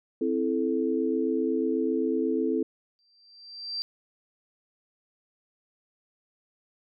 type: chord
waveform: sine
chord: A minor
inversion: first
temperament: equal with one note detuned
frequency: 261.6 / 329.6 / 436 Hz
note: C4 / E4 / A4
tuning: 0 / 0 / -16 cents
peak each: -28 dBFS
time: 0.21-2.63 s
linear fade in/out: 5 ms
type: tone with exponential growth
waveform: sine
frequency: 4699 Hz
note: D8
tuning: in tune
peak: -27 dBFS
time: 2.99-3.82 s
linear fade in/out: 0 ms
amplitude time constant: 180 ms
effects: none